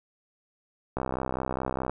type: click train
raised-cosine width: 1 ms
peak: -15 dBFS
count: 61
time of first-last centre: 0.97-1.896 s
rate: 64.8 Hz
effects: none